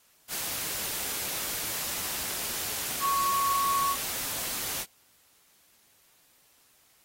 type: tone in noise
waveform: sine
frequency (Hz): 1110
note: C#6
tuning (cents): +2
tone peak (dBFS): -24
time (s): 3-3.96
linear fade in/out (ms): 50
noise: white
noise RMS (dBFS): -33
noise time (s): 0.28-4.86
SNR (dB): +6
effects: white hiss -63 dBFS RMS until 7.04 s + AAC 48 kbps

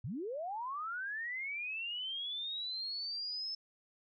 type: linear sweep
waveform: sine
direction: up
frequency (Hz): 93.6 to 5274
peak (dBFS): -37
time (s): 0.04-3.55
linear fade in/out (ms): 5
effects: none

